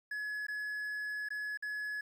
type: tone with dropouts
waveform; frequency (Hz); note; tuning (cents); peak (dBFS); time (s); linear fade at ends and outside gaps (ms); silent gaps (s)
triangle; 1696; G#6; +36; -34; 0.11-2.01; 5; 0.468-0.483 / 1.288-1.304 / 1.574-1.624
effects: 11-bit